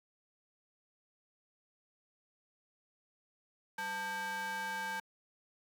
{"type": "ring-modulated tone", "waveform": "square", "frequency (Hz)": 349.2, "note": "F4", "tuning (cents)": 0, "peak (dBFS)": -34, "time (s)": [3.78, 5], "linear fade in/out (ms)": 5, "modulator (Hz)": 1240, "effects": ["high-pass 200 Hz 12 dB/octave", "11-bit"]}